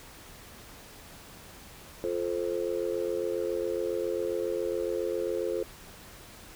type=chord; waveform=sine; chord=F major; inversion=none; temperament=just; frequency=349.2 / 436.5 / 523.8 Hz; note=F4 / A4 / C5; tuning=0 / -14 / +2 cents; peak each=-32 / -31 / -32 dBFS; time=2.04-5.63 s; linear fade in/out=0 ms; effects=tanh soft clip ceiling -19 dBFS + pink hiss -49 dBFS RMS until 6.55 s